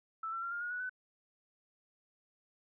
sine tone with pitch steps, 1318.5 / 1347.8 / 1377.7 / 1408.2 / 1439.5 / 1471.4 / 1504.1 Hz, E6 / E6 / F6 / F6 / F#6 / F#6 / F#6, 0 / +38 / -24 / +14 / -48 / -10 / +28 cents, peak -36 dBFS, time 0.23-0.895 s, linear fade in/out 5 ms, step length 95 ms, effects none

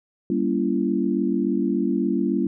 sine chord, G diminished seventh, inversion none, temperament just, 196 / 235.2 / 282.2 / 338.7 Hz, G3 / Bb3 / Db4 / Fb4, 0 / +16 / +31 / +47 cents, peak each -25 dBFS, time 0.3-2.47 s, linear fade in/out 2 ms, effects none

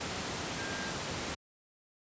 sine tone in noise, 1600 Hz, G6, 35 cents sharp, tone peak -41 dBFS, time 0.58-0.91 s, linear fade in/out 10 ms, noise pink, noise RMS -36 dBFS, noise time 0-1.35 s, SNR -8 dB, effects high-pass 100 Hz 12 dB/octave + resampled to 16000 Hz

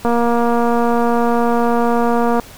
click train, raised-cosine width 1 ms, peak -4 dBFS, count 555, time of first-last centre 0.05-2.397 s, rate 236 Hz, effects pink hiss -39 dBFS RMS until 2.57 s

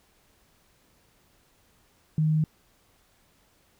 sine tone, 155.56 Hz, D#3, in tune, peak -20 dBFS, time 2.18-2.44 s, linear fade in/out 2 ms, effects pink hiss -64 dBFS RMS until 3.79 s

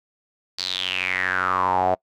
sawtooth tone with band-pass filter sweep, 92.5 Hz, F#2, in tune, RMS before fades -23 dBFS, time 0.58-1.95 s, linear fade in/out 10 ms, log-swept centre 4600 to 660 Hz, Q 7.3, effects noise-tail reverb RT60 0.1 s tail -25 dB re dry

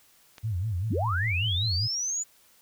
click, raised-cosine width 0.2 ms, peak -27 dBFS, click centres 0.382 s
sine tone with vibrato, 98.9 Hz, G2, 16 cents sharp, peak -26 dBFS, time 0.43-1.88 s, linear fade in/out 20 ms, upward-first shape sine, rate 5.1 Hz, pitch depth 240 cents each way
sine linear sweep, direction up, 81.3 to 7040 Hz, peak -27 dBFS, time 0.89-2.24 s, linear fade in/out 20 ms
effects white hiss -60 dBFS RMS until 2.61 s

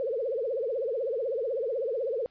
sine tone with vibrato, 493.9 Hz, B4, in tune, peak -27 dBFS, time 0-2.26 s, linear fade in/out 0 ms, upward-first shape triangle, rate 16 Hz, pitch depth 270 cents each way, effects pink hiss -66 dBFS RMS until 2.3 s + resampled to 11025 Hz

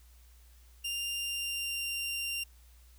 sawtooth tone with pitch glide, 2794 to 2778 Hz, F7 to F7, 0 to -10 cents, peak -30 dBFS, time 0.84-2.44 s, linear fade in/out 10 ms, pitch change -10 cents, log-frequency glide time 1.15-1.85 s, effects added 60 Hz sine -55 dBFS peak until 2.98 s + white hiss -65 dBFS RMS until 2.98 s

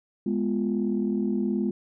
sine chord, F diminished, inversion first, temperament equal, 207.7 / 246.9 / 349.2 Hz, Ab3 / Cb4 / F4, 0 / 0 / 0 cents, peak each -25 / -28 / -29 dBFS, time 0.26-1.71 s, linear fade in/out 5 ms, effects tanh soft clip ceiling -15 dBFS

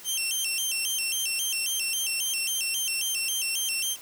15% pulse tone with vibrato, 2920 Hz, F#7, 24 cents flat, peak -19 dBFS, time 0.04-3.97 s, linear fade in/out 50 ms, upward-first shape square, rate 3.7 Hz, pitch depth 130 cents each way, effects white hiss -46 dBFS RMS until 4.01 s

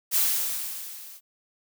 blue noise with level ramp, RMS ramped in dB -20 to -46 dBFS, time 0.11-1.21 s, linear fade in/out 50 ms, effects none

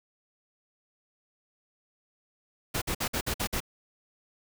pink noise bursts, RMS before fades -30 dBFS, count 7, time 2.74-3.604 s, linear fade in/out 10 ms, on 78 ms, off 53 ms, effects none

